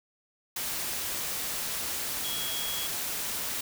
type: tone in noise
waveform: sine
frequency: 3322 Hz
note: G#7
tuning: in tune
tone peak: -35 dBFS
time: 2.24-2.87 s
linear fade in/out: 5 ms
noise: white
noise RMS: -33 dBFS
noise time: 0.56-3.61 s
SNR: -5 dB
effects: none